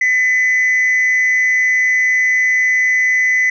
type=tone with frequency modulation; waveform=sine; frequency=2009 Hz; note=B6; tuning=29 cents sharp; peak=-9 dBFS; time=0.01-3.5 s; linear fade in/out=5 ms; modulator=201 Hz; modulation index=0.35; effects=tanh soft clip ceiling -9 dBFS